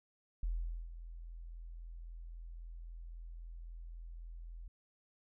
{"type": "tone with ADSR envelope", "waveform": "sine", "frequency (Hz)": 41.87, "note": "E1", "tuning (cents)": 28, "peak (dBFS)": -32, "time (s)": [0.43, 4.68], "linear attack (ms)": 3, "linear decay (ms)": 450, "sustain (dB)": -13, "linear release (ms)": 5, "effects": []}